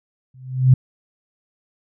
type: tone with exponential growth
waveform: sine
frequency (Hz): 129.3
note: C3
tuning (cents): -20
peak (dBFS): -5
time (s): 0.34-0.74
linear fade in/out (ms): 5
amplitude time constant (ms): 86
effects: none